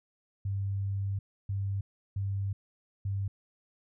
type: tone bursts at uneven times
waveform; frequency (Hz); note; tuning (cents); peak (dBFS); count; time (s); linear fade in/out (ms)
sine; 98.6; G2; +11; -29; 4; 0.45-1.19 / 1.49-1.81 / 2.16-2.53 / 3.05-3.28; 5
effects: none